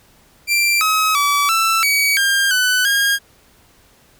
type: tone with pitch steps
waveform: sawtooth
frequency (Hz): 2360 / 1276 / 1148 / 1331 / 2267 / 1603 / 1499 / 1624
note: D7 / D#6 / D6 / E6 / C#7 / G6 / F#6 / G#6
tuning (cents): +8 / +43 / -40 / +16 / +38 / +38 / +22 / -39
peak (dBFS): -10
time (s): 0.47-3.19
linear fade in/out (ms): 50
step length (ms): 340
effects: pink hiss -52 dBFS RMS until 4.19 s